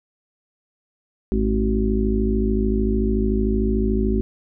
harmonic tone with a mistuned harmonic, 53.5 Hz, A1, 48 cents flat, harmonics 1 / 2 / 4 / 5 / 6 / 7, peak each -21 / -32 / -22 / -27 / -33 / -24 dBFS, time 1.32-4.21 s, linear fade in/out 0 ms, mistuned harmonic 2, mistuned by -24 cents, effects none

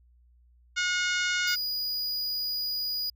harmonic tone, 722 Hz, F#5, 43 cents flat, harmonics 2 / 3 / 4 / 5 / 6 / 7 / 8 / 9 / 10, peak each -28 / -32 / -34 / -36 / -38 / -39 / -40 / -41 / -42 dBFS, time 0.76-1.56 s, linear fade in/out 20 ms
square tone, 4911 Hz, D#8, 23 cents flat, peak -29 dBFS, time 1.47-3.1 s, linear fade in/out 5 ms
effects added 60 Hz sine -57 dBFS peak until 3.15 s

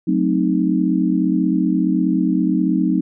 sine chord, F# diminished seventh, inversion none, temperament equal, 185 / 220 / 261.6 / 311.1 Hz, F#3 / A3 / C4 / Eb4, 0 / 0 / 0 / 0 cents, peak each -19 / -23 / -20 / -19 dBFS, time 0.07-3.01 s, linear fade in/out 10 ms, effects none

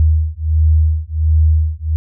sine beating tone pair, 77.78 / 79.18 Hz, D#2 / D#2, 0 / +31 cents, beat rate 1.4 Hz, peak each -13 dBFS, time 0-1.96 s, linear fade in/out 0 ms, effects none

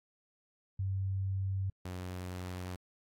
sine / sawtooth tone pair in turn, 96.3 / 90.9 Hz, G2 / F#2, -30 / -30 cents, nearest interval minor second, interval 100 cents, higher first, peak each -31 / -35 dBFS, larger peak first, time 0.79-1.7 / 1.85-2.76 s, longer neither, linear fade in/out 5 ms, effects AAC 48 kbps

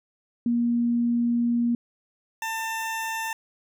sine / 20% pulse tone pair in turn, 237.2 / 895.5 Hz, A#3 / A5, +30 / +30 cents, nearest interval octave + major seventh, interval 2300 cents, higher second, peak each -20 / -23 dBFS, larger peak first, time 0.46-1.75 / 2.42-3.33 s, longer first, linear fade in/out 2 ms, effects none

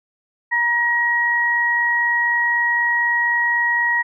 sine tone pair together, 949 / 1898 Hz, A#5 / A#6, +31 / +31 cents, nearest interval octave, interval 1200 cents, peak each -23 / -16 dBFS, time 0.51-4.03 s, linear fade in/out 20 ms, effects none

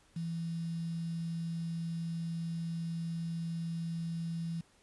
sine tone with quantisation, 166.6 Hz, E3, 19 cents sharp, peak -34 dBFS, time 0.16-4.61 s, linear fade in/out 5 ms, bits 9, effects pink hiss -66 dBFS RMS until 4.82 s + resampled to 24000 Hz

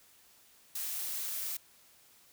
blue noise, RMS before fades -37 dBFS, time 0.75-1.57 s, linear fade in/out 5 ms, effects white hiss -62 dBFS RMS until 2.32 s

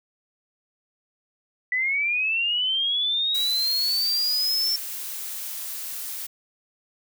sine linear sweep, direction up, 1967 to 5420 Hz, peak -21 dBFS, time 1.72-4.76 s, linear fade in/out 2 ms
blue noise, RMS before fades -33 dBFS, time 3.34-6.27 s, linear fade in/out 10 ms
effects none

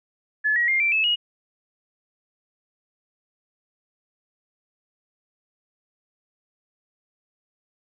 sine tone with pitch steps, 1718 / 1906.2 / 2115 / 2347 / 2604 / 2889 Hz, A6 / A#6 / C7 / D7 / E7 / F#7, -42 / +38 / +18 / -2 / -22 / -42 cents, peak -18 dBFS, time 0.44-1.16 s, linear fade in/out 20 ms, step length 120 ms, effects none

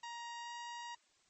sawtooth tone with pitch glide, 942 to 948.6 Hz, A#5 to A#5, +18 to +30 cents, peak -40 dBFS, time 0.03-0.95 s, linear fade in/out 5 ms, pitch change +12 cents, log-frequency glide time 0.4-0.52 s, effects white hiss -72 dBFS RMS until 1.29 s + MP3 32 kbps

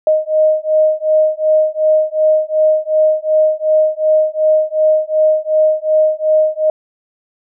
sine beating tone pair, 620 / 622.7 Hz, D#5 / D#5, -6 / +1 cents, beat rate 2.7 Hz, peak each -13 dBFS, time 0.07-6.7 s, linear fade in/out 2 ms, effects none

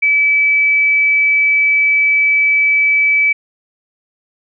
sine tone, 2300 Hz, D7, 37 cents flat, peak -9 dBFS, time 0.02-3.33 s, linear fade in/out 10 ms, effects none

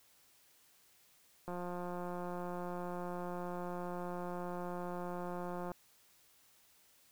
click train, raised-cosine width 1 ms, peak -29 dBFS, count 751, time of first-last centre 1.48-5.717 s, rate 177 Hz, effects white hiss -67 dBFS RMS until 7.11 s

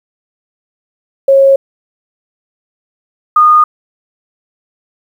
sine tone pair in turn, 545 / 1226.3 Hz, C#5 / D#6, -29 / -26 cents, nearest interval octave + major second, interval 1403 cents, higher second, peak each -3 dBFS, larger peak neither, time 1.28-1.56 / 3.36-3.64 s, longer neither, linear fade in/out 5 ms, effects 7-bit

